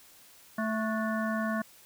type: harmonic tone with a mistuned harmonic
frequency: 220.2 Hz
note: A3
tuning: 2 cents sharp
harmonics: 1 / 3 / 5 / 7 / 8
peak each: -30 / -35 / -37 / -38 / -39 dBFS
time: 0.58-1.62 s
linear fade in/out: 5 ms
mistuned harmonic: 7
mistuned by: -85 cents
effects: white hiss -56 dBFS RMS until 1.85 s